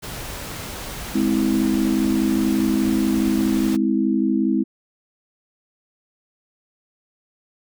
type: noise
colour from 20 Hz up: pink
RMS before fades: -32 dBFS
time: 0.02-3.77 s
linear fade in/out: 20 ms
type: chord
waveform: sine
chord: Ab augmented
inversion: none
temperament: just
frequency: 207.7 / 259.6 / 324.5 Hz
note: Ab3 / C4 / E4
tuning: 0 / -13 / -27 cents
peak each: -21 dBFS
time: 1.14-4.64 s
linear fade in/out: 20 ms
effects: none